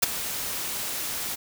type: noise with ADSR envelope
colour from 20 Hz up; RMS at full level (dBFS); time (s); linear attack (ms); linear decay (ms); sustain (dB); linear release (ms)
white; -17; 0.02-1.36; 13; 15; -14; 18
effects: none